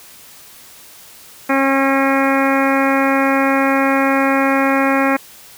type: harmonic tone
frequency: 271.5 Hz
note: C#4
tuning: 36 cents flat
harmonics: 1 / 2 / 3 / 4 / 5 / 6 / 7 / 8 / 9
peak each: -16 / -19 / -21 / -22 / -23 / -24 / -24 / -25 / -26 dBFS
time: 1.49-5.17 s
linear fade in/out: 10 ms
effects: white hiss -41 dBFS RMS until 5.57 s